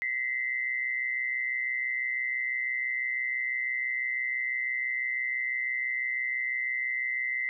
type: tone pair together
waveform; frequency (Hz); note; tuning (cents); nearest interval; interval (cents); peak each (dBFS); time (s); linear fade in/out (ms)
sine; 1938 / 2064; B6 / C7; -33 / -24; minor second; 109; -34 / -29; 0.02-7.49; 0
effects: none